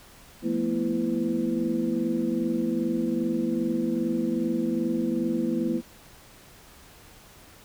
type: tone cluster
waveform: sine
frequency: 173.3 / 221.8 / 244.3 / 332.2 / 506 Hz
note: F3 / A3 / B3 / E4 / B4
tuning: -13 / +14 / -19 / +13 / +42 cents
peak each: -35 / -29 / -28 / -28 / -36 dBFS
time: 0.42-5.82 s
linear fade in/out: 50 ms
effects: pink hiss -51 dBFS RMS until 7.64 s